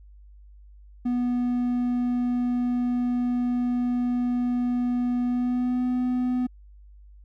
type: tone with pitch glide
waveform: triangle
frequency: 245.3 to 250.2 Hz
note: B3 to B3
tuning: -12 to +23 cents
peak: -20 dBFS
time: 1.05-6.47 s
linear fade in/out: 10 ms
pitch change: +35 cents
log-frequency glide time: 5.25-5.85 s
effects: added 50 Hz sine -46 dBFS peak until 7.24 s